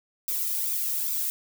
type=noise with flanger; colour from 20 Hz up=violet; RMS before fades=-28 dBFS; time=0.28-1.3 s; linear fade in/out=0 ms; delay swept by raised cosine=0.81 to 1.64 ms; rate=2.4 Hz; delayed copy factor=+0.65; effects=none